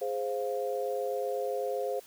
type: chord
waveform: sine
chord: F minor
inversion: first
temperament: equal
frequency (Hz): 415.3 / 523.3 / 698.5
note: Ab4 / C5 / F5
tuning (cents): 0 / 0 / 0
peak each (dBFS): -34 / -32 / -37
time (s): 0.01-2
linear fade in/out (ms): 10
effects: white hiss -55 dBFS RMS until 2.06 s